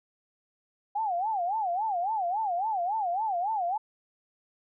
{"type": "tone with vibrato", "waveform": "sine", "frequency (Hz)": 784, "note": "G5", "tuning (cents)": 0, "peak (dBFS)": -26, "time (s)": [0.95, 3.78], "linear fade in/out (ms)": 10, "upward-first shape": "sine", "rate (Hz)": 3.6, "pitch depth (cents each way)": 230, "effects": []}